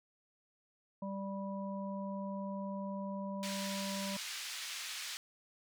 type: harmonic tone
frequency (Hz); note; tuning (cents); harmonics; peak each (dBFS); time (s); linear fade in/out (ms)
196; G3; 0; 1 / 3 / 5; -39 / -44 / -46; 1.02-4.17; 5
type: band-pass noise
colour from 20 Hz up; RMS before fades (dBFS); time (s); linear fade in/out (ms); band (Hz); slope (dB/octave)
white; -43; 3.43-5.17; 0; 1700 to 5500; 12
effects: none